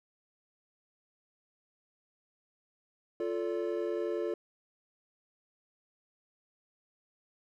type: chord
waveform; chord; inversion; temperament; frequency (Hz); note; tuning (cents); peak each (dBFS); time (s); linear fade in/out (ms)
triangle; D minor; first; equal with one note detuned; 349.2 / 440 / 574.9; F4 / A4 / D5; 0 / 0 / -37; -32 / -33 / -36; 3.2-4.34; 2
effects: none